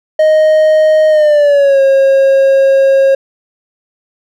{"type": "tone with pitch glide", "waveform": "triangle", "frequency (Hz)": [622.3, 541.7], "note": ["D#5", "C#5"], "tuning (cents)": [0, -40], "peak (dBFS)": -3, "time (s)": [0.19, 3.15], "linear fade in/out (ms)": 5, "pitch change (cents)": -240, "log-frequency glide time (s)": [1.09, 1.81], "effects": []}